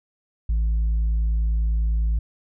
sine tone with tanh clipping, 55 Hz, A1, in tune, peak -19 dBFS, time 0.49-2.19 s, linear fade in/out 5 ms, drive 2 dB, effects none

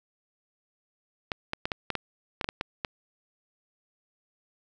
clicks, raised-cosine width 0.3 ms, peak -13 dBFS, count 11, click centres 1.318 / 1.534 / 1.655 / 1.718 / 1.903 / 1.953 / 2.412 / 2.444 / 2.489 / 2.611 / 2.848 s, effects none

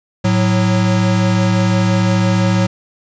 square tone pair together, 109.1 / 183.79 Hz, A2 / F#3, -14 / -11 cents, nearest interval major sixth, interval 903 cents, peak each -15 dBFS, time 0.24-2.67 s, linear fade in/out 10 ms, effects resampled to 16000 Hz + 8-bit

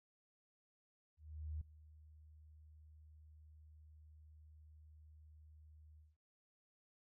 sine tone with ADSR envelope, 76.9 Hz, D#2, 20 cents flat, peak -40 dBFS, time 1.17-6.17 s, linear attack 440 ms, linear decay 5 ms, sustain -19 dB, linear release 190 ms, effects noise-tail reverb RT60 0.3 s tail -21 dB re dry

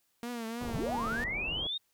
sawtooth tone with vibrato, 233.1 Hz, A#3, in tune, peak -32 dBFS, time 0.23-1.24 s, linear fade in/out 0 ms, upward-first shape triangle, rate 3.2 Hz, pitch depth 91 cents each way
pink low-pass noise, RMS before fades -41 dBFS, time 0.61-1.67 s, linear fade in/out 2 ms, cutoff 1000 Hz, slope 24 dB/octave
sine linear sweep, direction up, 52.7 to 3763 Hz, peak -32 dBFS, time 0.73-1.78 s, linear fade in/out 10 ms
effects white hiss -74 dBFS RMS until 1.93 s

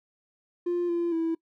triangle tone with pitch steps, 349.9 / 342.6 / 328.1 Hz, F4 / F4 / E4, +3 / -33 / -8 cents, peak -21 dBFS, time 0.66-1.35 s, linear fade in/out 10 ms, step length 230 ms, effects noise-tail reverb RT60 0.1 s tail -24 dB re dry + tanh soft clip ceiling -21 dBFS

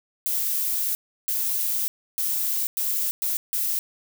violet noise bursts at uneven times, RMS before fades -25 dBFS, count 6, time 0.26-0.95 / 1.28-1.88 / 2.18-2.67 / 2.77-3.11 / 3.22-3.37 / 3.53-3.79 s, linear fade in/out 0 ms, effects none

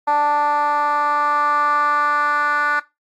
10% pulse tone with band-pass filter sweep, 293.7 Hz, D4, in tune, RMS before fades -18 dBFS, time 0.07-2.8 s, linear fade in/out 10 ms, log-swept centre 900 to 1400 Hz, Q 4.3, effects noise-tail reverb RT60 0.2 s tail -17 dB re dry + AAC 64 kbps

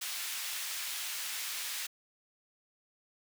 pink high-pass noise, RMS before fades -38 dBFS, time 0.01-1.87 s, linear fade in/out 10 ms, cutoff 2100 Hz, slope 12 dB/octave, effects none

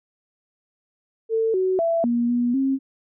sine tone with pitch steps, 448 / 374 / 667 / 237.7 / 241.8 / 268.8 Hz, A4 / F#4 / E5 / A#3 / B3 / C4, +31 / +19 / +20 / +34 / -36 / +47 cents, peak -18 dBFS, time 1.29-2.79 s, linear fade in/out 50 ms, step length 250 ms, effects none

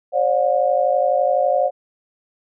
sine tone cluster, 536 / 588 / 719 Hz, C5 / D5 / F#5, +42 / +2 / -50 cents, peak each -19 dBFS, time 0.12-1.71 s, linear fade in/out 50 ms, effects none

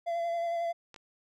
triangle tone with vibrato, 680 Hz, F5, 46 cents flat, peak -27 dBFS, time 0.06-0.73 s, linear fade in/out 20 ms, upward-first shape sine, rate 11 Hz, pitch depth 19 cents each way
clicks, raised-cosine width 0.2 ms, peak -31 dBFS, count 2, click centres 0.943 / 0.962 s
effects none

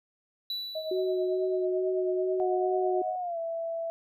triangle tone with exponential decay, 3951 Hz, B7, in tune, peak -28 dBFS, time 0.5-1.65 s, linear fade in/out 2 ms, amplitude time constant 250 ms
sine tone with tremolo, 630 Hz, D#5, 21 cents sharp, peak -29 dBFS, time 0.75-3.16 s, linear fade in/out 5 ms, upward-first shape triangle, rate 9.1 Hz, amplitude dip 70%
sine tone with vibrato, 370 Hz, F#4, in tune, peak -26 dBFS, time 0.91-3.02 s, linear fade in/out 5 ms, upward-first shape sine, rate 2.3 Hz, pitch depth 16 cents each way
sine tone with pitch glide, 732 to 663.5 Hz, F#5 to E5, -19 to +11 cents, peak -30 dBFS, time 2.4-3.9 s, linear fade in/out 0 ms, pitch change -170 cents, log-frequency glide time 3.19-3.38 s
effects none

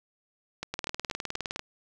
two click trains, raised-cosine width 0.2 ms, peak -16 / -15 dBFS, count 5 / 17, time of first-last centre 0.63-1.594 / 0.74-1.561 s, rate 4.15 / 19.5 Hz, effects none

